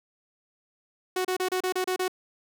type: tone bursts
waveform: sawtooth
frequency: 369.4 Hz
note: F#4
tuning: 3 cents flat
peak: -21 dBFS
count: 8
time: 1.16-2.081 s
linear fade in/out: 5 ms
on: 88 ms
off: 31 ms
effects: none